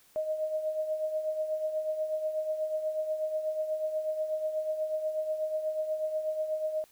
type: tone with tremolo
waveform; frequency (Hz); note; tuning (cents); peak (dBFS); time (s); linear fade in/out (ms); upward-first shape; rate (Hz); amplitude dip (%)
sine; 622.3; D#5; 0; -26; 0.16-6.84; 0; triangle; 8.2; 65
effects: white hiss -62 dBFS RMS until 6.91 s